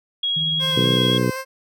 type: tone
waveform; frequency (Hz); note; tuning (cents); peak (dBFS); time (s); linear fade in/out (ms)
sine; 3303; G#7; -10; -19; 0.23-1.18; 5
type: tone with tremolo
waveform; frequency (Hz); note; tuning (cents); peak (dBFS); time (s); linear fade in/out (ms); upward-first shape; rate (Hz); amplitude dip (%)
sine; 157.7; D#3; +24; -25; 0.36-0.96; 10; sine; 19; 40
type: tone with vibrato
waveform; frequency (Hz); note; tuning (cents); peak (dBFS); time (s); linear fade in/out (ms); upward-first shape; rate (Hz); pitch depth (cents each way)
15% pulse; 523.3; C5; 0; -20; 0.59-1.45; 50; square; 3.9; 15
type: harmonic tone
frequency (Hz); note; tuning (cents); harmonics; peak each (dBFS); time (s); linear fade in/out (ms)
61.74; B1; 0; 2 / 3 / 4 / 5 / 6 / 7 / 8; -22 / -24 / -25 / -26 / -27 / -27 / -28; 0.76-1.31; 10
effects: none